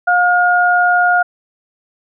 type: tone pair together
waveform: sine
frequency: 713.2 / 1428 Hz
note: F5 / F6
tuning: +36 / +38 cents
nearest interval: octave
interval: 1202 cents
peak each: -12 dBFS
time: 0.07-1.23 s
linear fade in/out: 10 ms
effects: none